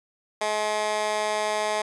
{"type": "tone with high-pass filter", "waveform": "15% pulse", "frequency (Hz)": 212.6, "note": "G#3", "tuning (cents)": 41, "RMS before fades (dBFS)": -26, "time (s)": [0.41, 1.82], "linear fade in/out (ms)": 5, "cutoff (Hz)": 690, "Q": 1.2, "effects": ["resampled to 24000 Hz"]}